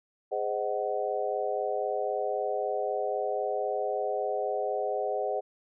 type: chord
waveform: sine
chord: Ab dominant seventh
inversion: none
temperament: just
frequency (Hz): 415.3 / 519.1 / 623 / 747.5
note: Ab4 / C5 / Eb5 / Gb5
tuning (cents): 0 / -14 / +2 / +17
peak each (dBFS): -33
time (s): 0.31-5.41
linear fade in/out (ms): 20
effects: none